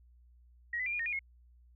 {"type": "tone with pitch steps", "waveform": "sine", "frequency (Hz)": [1896, 2008, 2382, 2431, 1848, 2433, 2164], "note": ["A#6", "B6", "D7", "D#7", "A#6", "D#7", "C#7"], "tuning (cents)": [29, 28, 24, -41, -16, -39, -42], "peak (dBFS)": -32, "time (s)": [0.73, 1.192], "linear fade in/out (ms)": 5, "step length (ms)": 66, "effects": ["added 60 Hz sine -58 dBFS peak until 1.75 s"]}